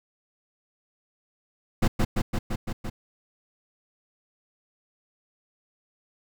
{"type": "noise with echo", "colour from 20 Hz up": "brown", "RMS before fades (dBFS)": -19, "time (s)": [1.82, 1.88], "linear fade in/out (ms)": 10, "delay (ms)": 170, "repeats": 6, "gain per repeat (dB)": -2, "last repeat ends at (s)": 2.9, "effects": []}